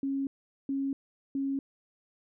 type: tone bursts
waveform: sine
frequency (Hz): 273.7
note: C#4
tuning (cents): -22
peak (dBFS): -28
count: 3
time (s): 0.03-1.59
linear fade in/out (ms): 2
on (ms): 240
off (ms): 420
effects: none